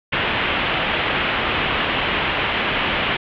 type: low-pass noise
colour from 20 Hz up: white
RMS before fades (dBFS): -21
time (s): 0.12-3.17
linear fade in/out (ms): 10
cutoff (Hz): 3200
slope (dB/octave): 48
effects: none